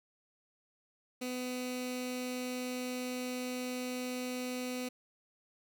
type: tone with notch filter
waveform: 15% pulse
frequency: 251.1 Hz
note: B3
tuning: 29 cents sharp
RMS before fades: -38 dBFS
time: 1.21-4.89 s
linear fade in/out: 10 ms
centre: 910 Hz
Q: 0.85
effects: none